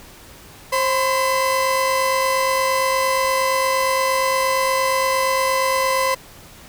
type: tone pair together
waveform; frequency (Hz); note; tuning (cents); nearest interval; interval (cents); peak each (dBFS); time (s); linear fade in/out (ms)
30% pulse; 530.8 / 1013; C5 / B5; +25 / +44; major seventh; 1119; -17; 0.72-6.15; 10
effects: pink hiss -43 dBFS RMS until 6.68 s